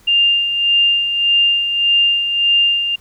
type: tone with tremolo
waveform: sine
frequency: 2800 Hz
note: F7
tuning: 4 cents sharp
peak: -9 dBFS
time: 0.07-2.96 s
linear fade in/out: 10 ms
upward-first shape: sine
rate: 1.7 Hz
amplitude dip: 55%
effects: pink hiss -50 dBFS RMS until 3 s

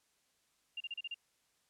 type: tone bursts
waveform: sine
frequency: 2794 Hz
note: F7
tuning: in tune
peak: -38 dBFS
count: 6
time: 0.77-1.144 s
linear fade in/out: 5 ms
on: 34 ms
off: 34 ms
effects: white hiss -75 dBFS RMS until 1.69 s + low-pass 10000 Hz 12 dB/octave

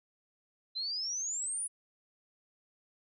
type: exponential sweep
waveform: sine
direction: up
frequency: 4002 to 9990 Hz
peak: -33 dBFS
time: 0.75-1.68 s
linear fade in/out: 20 ms
effects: none

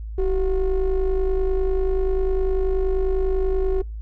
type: ring-modulated tone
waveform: triangle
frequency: 177.9 Hz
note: F3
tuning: 32 cents sharp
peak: -13 dBFS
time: 0.18-3.82 s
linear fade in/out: 5 ms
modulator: 203 Hz
effects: noise-tail reverb RT60 0.2 s tail -24 dB re dry + added 54 Hz sine -29 dBFS peak until 4.01 s

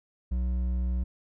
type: tone with hard clipping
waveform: triangle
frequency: 61.8 Hz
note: B1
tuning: 2 cents sharp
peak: -27 dBFS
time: 0.31-1.04 s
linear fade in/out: 10 ms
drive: 10 dB
effects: none

